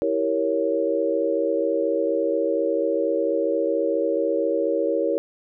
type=chord; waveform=sine; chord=E diminished seventh; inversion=none; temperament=equal with one note detuned; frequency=327.7 / 392 / 466.2 / 554.4 Hz; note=E4 / G4 / Bb4 / Db5; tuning=-10 / 0 / 0 / 0 cents; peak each=-26 / -28 / -24 / -24 dBFS; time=0.02-5.18 s; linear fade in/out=0 ms; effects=none